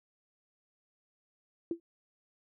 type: tone with exponential decay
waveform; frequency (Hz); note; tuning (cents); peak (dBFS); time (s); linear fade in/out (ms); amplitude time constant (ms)
sine; 337.3; E4; +40; -26; 1.71-1.8; 2; 19
effects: none